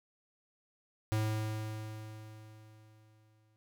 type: tone with exponential decay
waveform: square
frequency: 108.5 Hz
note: A2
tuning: 24 cents flat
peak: -29 dBFS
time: 1.12-3.56 s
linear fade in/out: 0 ms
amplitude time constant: 530 ms
effects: none